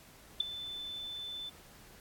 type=tone with ADSR envelope; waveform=sine; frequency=3520 Hz; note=A7; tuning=in tune; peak=-22 dBFS; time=0.4-1.5 s; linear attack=6 ms; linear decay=7 ms; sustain=-17 dB; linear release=14 ms; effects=pink hiss -57 dBFS RMS until 2 s + AAC 64 kbps